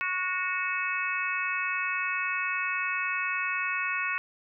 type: harmonic tone with a mistuned harmonic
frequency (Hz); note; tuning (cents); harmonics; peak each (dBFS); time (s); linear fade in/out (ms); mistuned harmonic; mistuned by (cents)
370; F#4; 0; 3 / 4 / 5 / 6 / 7; -34 / -33 / -35 / -35 / -32; 0.01-4.18; 0; 4; -28
effects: none